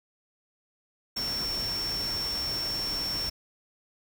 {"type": "tone in noise", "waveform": "sine", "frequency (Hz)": 5450, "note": "F8", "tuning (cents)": -43, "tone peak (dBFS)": -29, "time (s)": [1.16, 3.3], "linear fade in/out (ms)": 10, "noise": "pink", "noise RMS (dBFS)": -38, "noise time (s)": [1.16, 3.3], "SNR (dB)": 6, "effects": []}